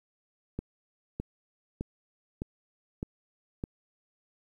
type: click train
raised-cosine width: 3 ms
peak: -20 dBFS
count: 6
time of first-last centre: 0.59-3.639 s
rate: 1.64 Hz
effects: 10-bit